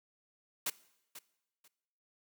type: noise with echo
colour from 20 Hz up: white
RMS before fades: -34 dBFS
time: 0.66-0.7 s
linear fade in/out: 5 ms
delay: 490 ms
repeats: 2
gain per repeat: -14 dB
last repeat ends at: 1.68 s
effects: noise-tail reverb RT60 0.9 s tail -20 dB re dry + high-pass 200 Hz 12 dB/octave